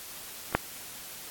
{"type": "clicks", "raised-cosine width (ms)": 0.5, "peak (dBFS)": [-26, -7], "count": 2, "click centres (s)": [0.526, 0.55], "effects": ["white hiss -43 dBFS RMS until 1.3 s", "AAC 64 kbps"]}